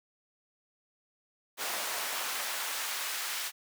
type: noise with high-pass filter sweep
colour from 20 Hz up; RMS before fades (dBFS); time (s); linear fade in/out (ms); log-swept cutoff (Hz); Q
pink; -35; 1.57-3.52; 50; 650 to 1500; 0.78
effects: none